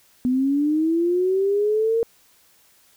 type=linear sweep; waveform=sine; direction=up; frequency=246.9 to 463.8 Hz; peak=-17 dBFS; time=0.25-2.03 s; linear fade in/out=0 ms; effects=white hiss -57 dBFS RMS until 2.96 s